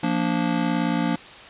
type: chord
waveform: square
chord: Bb major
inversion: second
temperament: just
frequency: 174.81 / 233.1 / 291.4 Hz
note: F3 / Bb3 / D4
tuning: +2 / 0 / -13 cents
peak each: -26 dBFS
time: 0.03-1.16 s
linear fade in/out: 5 ms
effects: white hiss -42 dBFS RMS until 1.49 s + resampled to 8000 Hz